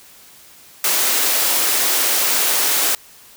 white high-pass noise, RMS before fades -17 dBFS, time 0.84-2.95 s, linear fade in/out 2 ms, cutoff 280 Hz, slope 24 dB/octave, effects white hiss -45 dBFS RMS until 3.36 s

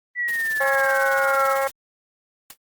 sine exponential sweep, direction down, 1974 to 1296 Hz, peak -21 dBFS, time 0.15-1.57 s, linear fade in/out 50 ms
white noise with tremolo, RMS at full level -34 dBFS, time 0.28-1.71 s, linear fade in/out 2 ms, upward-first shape sine, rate 18 Hz, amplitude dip 70%
harmonic tone, 271.5 Hz, C#4, 36 cents flat, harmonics 2 / 3 / 4 / 5 / 6 / 7 / 8, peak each -22 / -26 / -28 / -30 / -32 / -33 / -34 dBFS, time 0.6-1.68 s, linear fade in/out 10 ms
white noise with exponential decay, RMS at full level -34 dBFS, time 2.5-2.57 s, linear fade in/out 2 ms, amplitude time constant 15 ms
effects Opus 24 kbps

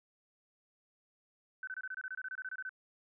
sine tone bursts, 1521 Hz, F#6, 47 cents sharp, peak -38 dBFS, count 16, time 1.63-2.693 s, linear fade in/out 2 ms, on 43 ms, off 25 ms, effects none

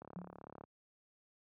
click train, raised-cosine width 1 ms, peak -36 dBFS, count 23, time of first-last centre 0.02-0.638 s, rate 35.6 Hz
sine tone with exponential decay, 179.3 Hz, F3, 46 cents sharp, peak -40 dBFS, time 0.16-0.41 s, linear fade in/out 5 ms, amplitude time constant 53 ms
effects high-pass 100 Hz 12 dB/octave

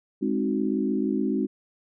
sine chord, Ab dominant seventh, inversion none, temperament equal with one note detuned, 207.7 / 264.4 / 311.1 / 370 Hz, Ab3 / C4 / Eb4 / Gb4, 0 / +18 / 0 / 0 cents, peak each -27 / -27 / -29 / -30 dBFS, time 0.21-1.47 s, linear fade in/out 20 ms, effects none

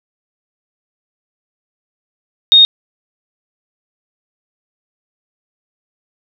sine tone, 3708 Hz, A#7, 10 cents flat, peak -3 dBFS, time 2.52-2.65 s, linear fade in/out 0 ms, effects none

